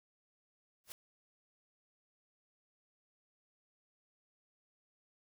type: noise with exponential growth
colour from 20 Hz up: white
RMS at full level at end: -43 dBFS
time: 0.84-0.92 s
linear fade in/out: 0 ms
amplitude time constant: 17 ms
effects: none